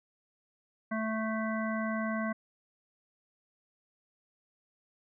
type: harmonic tone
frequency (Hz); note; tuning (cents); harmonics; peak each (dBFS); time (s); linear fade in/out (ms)
220; A3; 0; 1 / 3 / 5 / 7 / 9; -32 / -37 / -39 / -40 / -42; 0.91-2.33; 10
effects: none